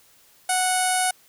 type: tone with low-pass filter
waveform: sawtooth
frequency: 738 Hz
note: F#5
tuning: 5 cents flat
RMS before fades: -22 dBFS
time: 0.49-1.11 s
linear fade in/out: 5 ms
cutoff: 10000 Hz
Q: 7.6
effects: white hiss -56 dBFS RMS until 1.28 s